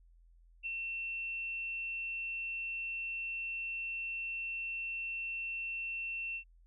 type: tone with ADSR envelope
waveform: sine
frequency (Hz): 2700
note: E7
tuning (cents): +41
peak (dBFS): -34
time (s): 0.63-6.44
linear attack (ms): 32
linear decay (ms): 12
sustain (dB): -2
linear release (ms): 83
effects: added 42 Hz sine -59 dBFS peak until 6.66 s

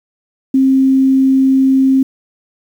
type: tone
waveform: sine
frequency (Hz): 266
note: C4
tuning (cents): +29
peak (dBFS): -7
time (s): 0.54-2.03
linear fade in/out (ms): 5
effects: 7-bit

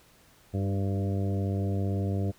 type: harmonic tone with a mistuned harmonic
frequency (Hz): 98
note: G2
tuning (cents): 0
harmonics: 1 / 2 / 3 / 4 / 5 / 6 / 7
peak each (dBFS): -27 / -33 / -37 / -39 / -41 / -43 / -44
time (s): 0.53-2.32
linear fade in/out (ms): 20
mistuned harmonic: 3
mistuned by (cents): +18
effects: pink hiss -59 dBFS RMS until 2.38 s

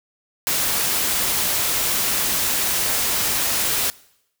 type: noise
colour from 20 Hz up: white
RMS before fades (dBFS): -21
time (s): 0.47-3.9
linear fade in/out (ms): 0
effects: noise-tail reverb RT60 0.8 s tail -22 dB re dry

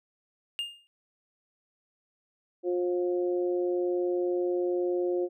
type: tone with exponential decay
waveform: triangle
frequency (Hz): 2821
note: F7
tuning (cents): +17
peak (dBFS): -25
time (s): 0.59-0.87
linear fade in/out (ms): 0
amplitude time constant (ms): 60
type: harmonic tone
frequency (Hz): 177.9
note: F3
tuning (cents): +32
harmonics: 2 / 3 / 4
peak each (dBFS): -26 / -33 / -43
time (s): 2.63-5.29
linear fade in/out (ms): 50
effects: none

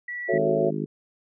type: tone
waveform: sine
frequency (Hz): 1948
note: B6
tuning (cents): -24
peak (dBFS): -30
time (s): 0.08-0.38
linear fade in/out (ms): 5
type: chord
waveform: sine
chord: F# minor seventh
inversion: none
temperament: just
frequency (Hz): 370 / 444 / 555 / 666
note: F#4 / A4 / C#5 / E5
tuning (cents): 0 / +16 / +2 / +18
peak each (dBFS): -26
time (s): 0.28-0.71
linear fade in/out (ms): 20
type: harmonic tone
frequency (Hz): 51.91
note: G#1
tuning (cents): 0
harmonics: 3 / 4 / 5 / 6 / 7 / 8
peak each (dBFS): -31 / -32 / -33 / -34 / -34 / -35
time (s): 0.32-0.86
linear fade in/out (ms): 20
effects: none

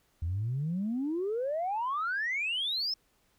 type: exponential sweep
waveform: sine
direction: up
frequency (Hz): 79 to 5360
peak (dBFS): -28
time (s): 0.22-2.94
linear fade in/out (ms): 5
effects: tanh soft clip ceiling -25 dBFS + pink hiss -70 dBFS RMS until 3.38 s

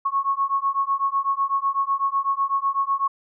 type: beating tone pair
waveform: sine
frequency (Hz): 1096 / 1104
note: C#6 / C#6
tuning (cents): -20 / -7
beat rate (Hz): 8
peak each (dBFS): -23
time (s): 0.05-3.08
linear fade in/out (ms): 10
effects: none

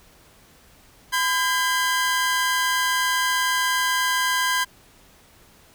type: tone pair together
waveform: sawtooth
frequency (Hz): 1012 / 1606.4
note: B5 / G6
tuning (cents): +42 / +42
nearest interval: minor sixth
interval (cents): 800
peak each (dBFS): -19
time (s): 1.12-4.65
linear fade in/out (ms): 20
effects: pink hiss -53 dBFS RMS until 5.74 s

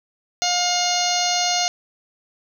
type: harmonic tone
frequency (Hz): 712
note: F5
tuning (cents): +33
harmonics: 1 / 2 / 3 / 4 / 5 / 6 / 7 / 8 / 9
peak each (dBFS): -23 / -32 / -30 / -28 / -30 / -25 / -30 / -29 / -25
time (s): 0.42-1.68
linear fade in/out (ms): 0
effects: 8-bit

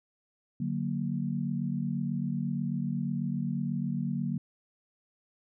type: chord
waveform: sine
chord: D augmented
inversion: none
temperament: equal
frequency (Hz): 146.83 / 185 / 233.1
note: D3 / F#3 / A#3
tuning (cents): 0 / 0 / 0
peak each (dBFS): -33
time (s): 0.6-4.38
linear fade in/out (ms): 5
effects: none

